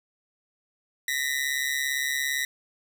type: ring-modulated tone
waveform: sawtooth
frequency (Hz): 1921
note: B6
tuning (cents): -48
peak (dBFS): -19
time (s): 1.08-2.45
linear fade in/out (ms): 2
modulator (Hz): 68.8
effects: none